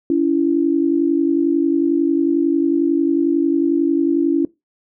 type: tone pair together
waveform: sine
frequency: 283.8 / 334.9 Hz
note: C#4 / E4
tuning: +41 / +27 cents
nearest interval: minor third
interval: 286 cents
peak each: -16 dBFS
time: 0.1-4.45 s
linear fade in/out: 2 ms
effects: noise-tail reverb RT60 0.2 s tail -21 dB re dry